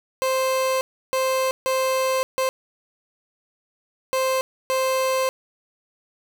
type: tone bursts at uneven times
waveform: 30% pulse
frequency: 523.3 Hz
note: C5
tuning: in tune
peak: -17 dBFS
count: 6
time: 0.22-0.81 / 1.13-1.51 / 1.66-2.23 / 2.38-2.49 / 4.13-4.41 / 4.7-5.29 s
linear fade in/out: 0 ms
effects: none